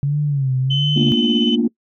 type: tone with vibrato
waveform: sine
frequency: 138.59 Hz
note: C#3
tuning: in tune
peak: -15 dBFS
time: 0.03-1.12 s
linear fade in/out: 0 ms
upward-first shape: sine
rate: 1.4 Hz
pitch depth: 120 cents each way
type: tone with pitch glide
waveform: sine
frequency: 3045 to 3027 Hz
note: F#7 to F#7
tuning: +49 to +39 cents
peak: -18 dBFS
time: 0.7-1.56 s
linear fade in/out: 10 ms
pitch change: -10 cents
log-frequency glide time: 0.96-1.39 s
type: chord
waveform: sine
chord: Bb major seventh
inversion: third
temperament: equal with one note detuned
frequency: 220 / 237.3 / 293.7 / 349.2 Hz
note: A3 / Bb3 / D4 / F4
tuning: 0 / +31 / 0 / 0 cents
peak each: -20 / -16 / -21 / -22 dBFS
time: 0.96-1.68 s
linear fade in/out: 5 ms
effects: noise-tail reverb RT60 0.1 s tail -23 dB re dry + tanh soft clip ceiling -5 dBFS